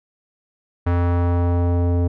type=tone with low-pass filter sweep; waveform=square; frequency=87.31 Hz; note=F2; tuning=in tune; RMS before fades=-18 dBFS; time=0.86-2.08 s; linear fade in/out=10 ms; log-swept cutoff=1500 to 510 Hz; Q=1.1; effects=none